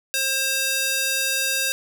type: tone with high-pass filter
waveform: square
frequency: 533 Hz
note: C5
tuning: 32 cents sharp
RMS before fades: -23 dBFS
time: 0.14-1.72 s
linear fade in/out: 0 ms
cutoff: 2300 Hz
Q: 0.59
effects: none